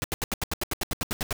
pink noise bursts, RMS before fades -28 dBFS, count 14, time 0.02-1.328 s, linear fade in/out 0 ms, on 21 ms, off 78 ms, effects none

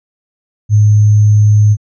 sine tone with sample-and-hold, 105.3 Hz, G#2, 24 cents sharp, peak -4 dBFS, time 0.69-1.77 s, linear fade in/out 50 ms, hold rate 6300 Hz, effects resampled to 22050 Hz

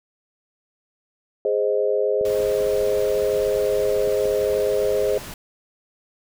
sine chord, Ab major, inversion none, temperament equal, 415.3 / 523.3 / 622.3 Hz, Ab4 / C5 / Eb5, 0 / 0 / 0 cents, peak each -21 / -22 / -25 dBFS, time 1.45-5.18 s, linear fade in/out 2 ms
clicks, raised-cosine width 2 ms, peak -22 dBFS, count 4, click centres 2.212 / 2.404 / 4.075 / 4.256 s
pink noise, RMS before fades -36 dBFS, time 2.25-5.34 s, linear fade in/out 2 ms
effects none

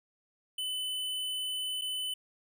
square tone with dropouts, 3014 Hz, F#7, 31 cents sharp, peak -33 dBFS, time 0.58-2.14 s, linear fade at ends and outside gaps 5 ms, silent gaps 1.813-1.818 s, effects none

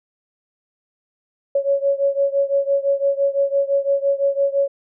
sine beating tone pair, 554.4 / 560.3 Hz, C#5 / C#5, 0 / +18 cents, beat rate 5.9 Hz, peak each -18 / -20 dBFS, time 1.55-4.68 s, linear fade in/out 5 ms, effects none

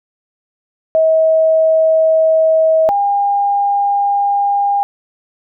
sine tone pair in turn, 640 / 806.3 Hz, D#5 / G5, +49 / +49 cents, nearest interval major third, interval 400 cents, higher second, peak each -8 / -11 dBFS, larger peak first, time 0.95-2.89 / 2.89-4.83 s, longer neither, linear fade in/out 0 ms, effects none

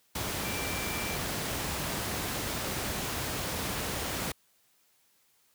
sine tone in noise, 2349 Hz, D7, in tune, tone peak -39 dBFS, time 0.45-1.16 s, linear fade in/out 5 ms, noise pink, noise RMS -33 dBFS, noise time 0.15-4.32 s, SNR -9 dB, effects white hiss -68 dBFS RMS until 5.54 s + high-pass 60 Hz 12 dB/octave

